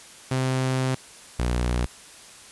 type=tone pair in turn; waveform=sawtooth; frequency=130.3 / 60.66 Hz; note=C3 / B1; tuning=-7 / -30 cents; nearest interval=octave + minor second; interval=1323 cents; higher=first; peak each=-18 dBFS; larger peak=neither; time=0.31-0.95 / 1.39-1.86 s; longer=first; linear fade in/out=5 ms; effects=white hiss -46 dBFS RMS until 2.51 s + resampled to 24000 Hz